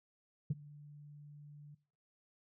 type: tone with ADSR envelope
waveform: sine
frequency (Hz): 146.83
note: D3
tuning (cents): 0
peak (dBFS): -27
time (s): 0.5-1.75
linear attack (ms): 8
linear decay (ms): 29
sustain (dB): -24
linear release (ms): 9
effects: noise-tail reverb RT60 0.5 s tail -21 dB re dry + tanh soft clip ceiling -27 dBFS